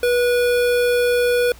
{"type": "tone with notch filter", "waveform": "square", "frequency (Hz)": 486.9, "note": "B4", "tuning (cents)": -25, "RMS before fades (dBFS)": -17, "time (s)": [0.03, 1.52], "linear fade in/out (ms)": 2, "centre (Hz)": 6700, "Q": 1.5, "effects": ["added 60 Hz sine -42 dBFS peak until 1.59 s", "pink hiss -46 dBFS RMS until 1.59 s"]}